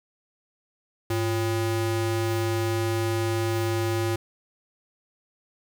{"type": "ring-modulated tone", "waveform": "square", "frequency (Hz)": 224.8, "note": "A3", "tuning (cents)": 37, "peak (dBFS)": -21, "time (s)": [1.1, 4.16], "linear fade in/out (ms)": 5, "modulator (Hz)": 122, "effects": ["10-bit"]}